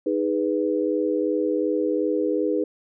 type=chord; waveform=sine; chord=G# minor; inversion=second; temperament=equal with one note detuned; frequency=311.1 / 411.2 / 493.9 Hz; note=D#4 / G#4 / B4; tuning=0 / -17 / 0 cents; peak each=-24 / -25 / -25 dBFS; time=0.06-2.64 s; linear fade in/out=5 ms; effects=none